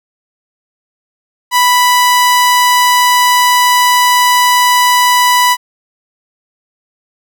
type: tone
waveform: sawtooth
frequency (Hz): 987.8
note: B5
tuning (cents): 0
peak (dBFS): -3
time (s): 1.51-5.57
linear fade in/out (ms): 50
effects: none